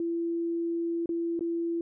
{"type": "tone with dropouts", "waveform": "sine", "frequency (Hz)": 336.9, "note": "E4", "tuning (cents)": 38, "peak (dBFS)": -27, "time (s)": [0, 1.81], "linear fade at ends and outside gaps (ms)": 2, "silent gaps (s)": [[1.059, 1.091], [1.393, 1.408]], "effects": []}